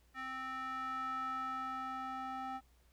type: tone with band-pass filter sweep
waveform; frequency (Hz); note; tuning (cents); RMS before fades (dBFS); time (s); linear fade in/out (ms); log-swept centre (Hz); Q
square; 261.6; C4; 0; -41; 0.14-2.61; 50; 1600 to 1000; 4.8
effects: added 60 Hz sine -66 dBFS peak until 2.92 s + pink hiss -73 dBFS RMS until 2.92 s